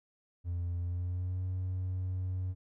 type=tone with pitch glide; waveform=triangle; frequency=87.31 to 92.5 Hz; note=F2 to F#2; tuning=0 to 0 cents; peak=-29 dBFS; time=0.44-2.55 s; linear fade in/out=50 ms; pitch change=+100 cents; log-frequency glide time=0.78-1.43 s; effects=tanh soft clip ceiling -27 dBFS